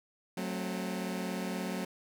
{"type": "chord", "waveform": "sawtooth", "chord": "F# diminished", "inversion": "none", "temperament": "just", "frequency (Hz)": [185, 222, 266.4], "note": ["F#3", "A3", "C4"], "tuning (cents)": [0, 16, 31], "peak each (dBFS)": [-32, -35, -37], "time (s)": [0.37, 1.85], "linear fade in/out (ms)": 5, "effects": []}